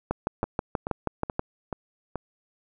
two click trains, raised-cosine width 1 ms, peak -16 / -11 dBFS, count 5 / 9, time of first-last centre 0.44-2.157 / 0.11-1.394 s, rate 2.33 / 6.23 Hz, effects none

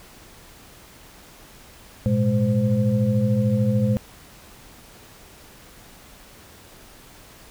sine tone cluster, 106.1 / 119.6 / 208.2 / 516 Hz, G#2 / A#2 / G#3 / C5, +38 / +45 / +5 / -24 cents, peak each -25 / -21 / -21 / -27 dBFS, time 2.06-3.97 s, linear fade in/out 0 ms, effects pink hiss -47 dBFS RMS until 7.5 s

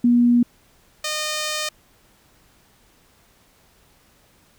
sine / 5% pulse tone pair in turn, 240.6 / 611.7 Hz, B3 / D#5, -45 / -30 cents, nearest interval octave + major third, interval 1615 cents, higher second, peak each -12 dBFS, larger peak neither, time 0.04-0.43 / 1.04-1.69 s, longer second, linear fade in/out 5 ms, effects pink hiss -57 dBFS RMS until 4.58 s

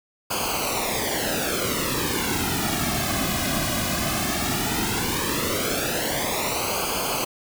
pink noise with flanger, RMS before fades -25 dBFS, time 0.3-7.25 s, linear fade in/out 10 ms, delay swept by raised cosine 0.53 to 2.23 ms, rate 0.15 Hz, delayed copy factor -0.8, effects none

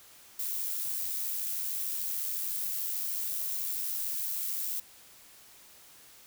violet noise with amplitude modulation, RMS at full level -32 dBFS, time 0.39-4.8 s, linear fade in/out 5 ms, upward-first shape sine, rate 93.6 Hz, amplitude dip 35%, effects white hiss -55 dBFS RMS until 6.26 s

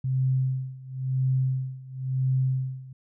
sine tone with tremolo, 130.81 Hz, C3, in tune, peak -20 dBFS, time 0.04-2.93 s, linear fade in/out 5 ms, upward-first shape sine, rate 0.97 Hz, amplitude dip 90%, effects none

